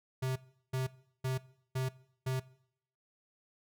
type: tone bursts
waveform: square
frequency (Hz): 130.3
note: C3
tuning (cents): -7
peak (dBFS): -32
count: 5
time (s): 0.22-2.4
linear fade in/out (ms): 10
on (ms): 140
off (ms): 370
effects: noise-tail reverb RT60 0.7 s tail -21 dB re dry